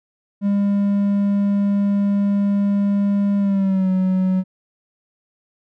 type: tone with pitch glide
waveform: triangle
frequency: 201.2 to 186.65 Hz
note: G3 to F#3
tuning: +45 to +15 cents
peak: -13 dBFS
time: 0.41-4.44 s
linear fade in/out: 50 ms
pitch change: -130 cents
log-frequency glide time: 3.38-3.9 s
effects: none